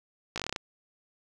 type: slowing click train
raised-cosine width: 0.2 ms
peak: -15 dBFS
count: 9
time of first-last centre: 0.36-0.562 s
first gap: 17 ms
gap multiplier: 1.11
effects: none